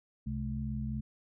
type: tone cluster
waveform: sine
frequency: 66.5 / 131.6 / 214.9 Hz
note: C2 / C3 / A3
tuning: +29 / +10 / -41 cents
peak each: -38 / -37 / -37 dBFS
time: 0.26-1.01 s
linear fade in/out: 10 ms
effects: none

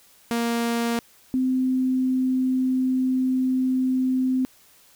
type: tone pair in turn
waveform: sawtooth / sine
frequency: 233.8 / 258.1 Hz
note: A#3 / C4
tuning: +5 / -23 cents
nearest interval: major second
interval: 172 cents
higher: second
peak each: -18 / -19 dBFS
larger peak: first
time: 0.31-0.99 / 1.34-4.45 s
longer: second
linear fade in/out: 0 ms
effects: white hiss -55 dBFS RMS until 4.95 s

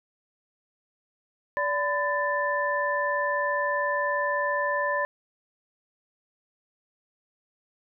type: tone cluster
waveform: sine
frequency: 579 / 1009 / 1766 Hz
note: D5 / B5 / A6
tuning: -25 / +37 / +6 cents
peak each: -28 dBFS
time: 1.57-5.05 s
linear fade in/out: 0 ms
effects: none

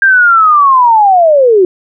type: linear sweep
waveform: sine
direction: down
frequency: 1604 to 352 Hz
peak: -3 dBFS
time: 0.02-1.65 s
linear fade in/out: 2 ms
effects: none

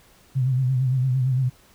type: tone with vibrato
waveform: sine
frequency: 129.4 Hz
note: C3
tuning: 19 cents flat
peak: -18 dBFS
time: 0.35-1.5 s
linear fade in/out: 20 ms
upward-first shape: sine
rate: 8.8 Hz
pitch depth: 66 cents each way
effects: pink hiss -55 dBFS RMS until 1.74 s

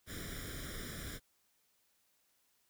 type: noise with comb filter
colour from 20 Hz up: pink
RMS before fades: -44 dBFS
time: 0.06-1.2 s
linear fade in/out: 50 ms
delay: 0.56 ms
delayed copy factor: +0.9
effects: white hiss -75 dBFS RMS until 2.69 s

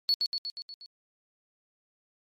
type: tone with echo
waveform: sine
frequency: 4406 Hz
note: C#8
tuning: 11 cents flat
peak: -20 dBFS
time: 0.09-0.14 s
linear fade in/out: 0 ms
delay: 120 ms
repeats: 6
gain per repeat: -4 dB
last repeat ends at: 0.86 s
effects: tanh soft clip ceiling -18 dBFS + MP3 64 kbps

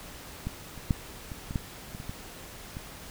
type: clicks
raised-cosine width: 5 ms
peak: -19 / -30 / -11 / -26 / -23 / -15 / -27 / -27 / -23 / -25 dBFS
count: 10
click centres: 0.47 / 0.777 / 0.908 / 1.318 / 1.509 / 1.558 / 1.949 / 2.001 / 2.095 / 2.769 s
effects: pink hiss -45 dBFS RMS until 3.1 s

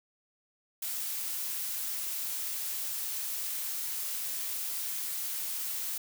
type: noise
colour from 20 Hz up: blue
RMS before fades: -35 dBFS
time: 0.82-5.98 s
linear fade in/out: 5 ms
effects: none

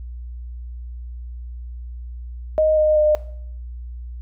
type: tone with pitch steps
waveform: sine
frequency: 622.3 / 614.4 / 606.7 Hz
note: D#5 / D#5 / D#5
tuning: 0 / -22 / -44 cents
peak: -13 dBFS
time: 2.58-3.15 s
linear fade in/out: 0 ms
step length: 190 ms
effects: noise-tail reverb RT60 0.6 s tail -18 dB re dry + added 60 Hz sine -30 dBFS peak until 4.21 s

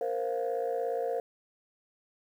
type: chord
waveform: sine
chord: Bb suspended second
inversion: none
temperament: equal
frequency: 466.2 / 523.3 / 698.5 Hz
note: Bb4 / C5 / F5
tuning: 0 / 0 / 0 cents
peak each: -31 / -32 / -34 dBFS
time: 0.01-1.2 s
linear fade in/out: 2 ms
effects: tanh soft clip ceiling -23 dBFS + 10-bit

